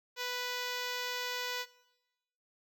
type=tone with notch filter; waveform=5% pulse; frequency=493.9 Hz; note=B4; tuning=in tune; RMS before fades=-37 dBFS; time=0.16-1.66 s; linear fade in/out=50 ms; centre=10000 Hz; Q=0.73; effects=noise-tail reverb RT60 1.0 s tail -20 dB re dry